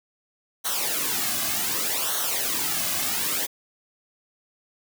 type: noise with flanger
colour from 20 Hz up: white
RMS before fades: -26 dBFS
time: 0.64-3.47 s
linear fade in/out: 20 ms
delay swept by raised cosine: 0.4 to 2.2 ms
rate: 0.66 Hz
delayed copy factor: -0.75
effects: none